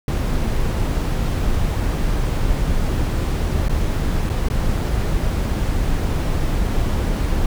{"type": "noise with dropouts", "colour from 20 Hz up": "brown", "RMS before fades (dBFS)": -19, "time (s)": [0.08, 7.46], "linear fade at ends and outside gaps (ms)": 2, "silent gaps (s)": [[3.684, 3.694], [4.294, 4.298], [4.486, 4.5]], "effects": []}